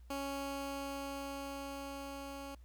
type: tone with level ramp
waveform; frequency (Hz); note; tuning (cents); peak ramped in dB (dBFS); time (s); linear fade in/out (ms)
15% pulse; 277.2; C#4; 0; -31 to -38; 0.1-2.55; 5
effects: added 60 Hz sine -53 dBFS peak until 2.64 s + pink hiss -74 dBFS RMS until 2.64 s